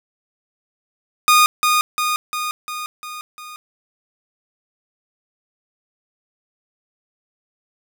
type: tone with echo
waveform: sawtooth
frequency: 1229 Hz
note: D#6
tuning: 22 cents flat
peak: -6 dBFS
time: 1.28-1.46 s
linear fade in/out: 0 ms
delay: 350 ms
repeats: 6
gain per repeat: -4 dB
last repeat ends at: 3.56 s
effects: none